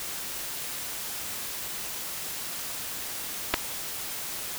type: clicks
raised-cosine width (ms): 0.3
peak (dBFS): -6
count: 2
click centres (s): 3.539 / 3.542
effects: white hiss -35 dBFS RMS until 4.58 s